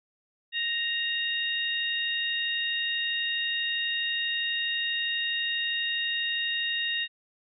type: harmonic tone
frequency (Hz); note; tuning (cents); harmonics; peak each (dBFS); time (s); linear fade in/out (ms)
932.3; A#5; 0; 2 / 3 / 4; -31 / -31 / -31; 0.52-7.08; 50
effects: none